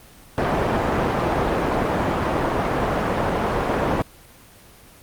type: low-pass noise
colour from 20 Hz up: white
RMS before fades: -21 dBFS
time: 0.38-4.02 s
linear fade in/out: 0 ms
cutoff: 880 Hz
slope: 12 dB/octave
effects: pink hiss -47 dBFS RMS until 5.02 s + Opus 24 kbps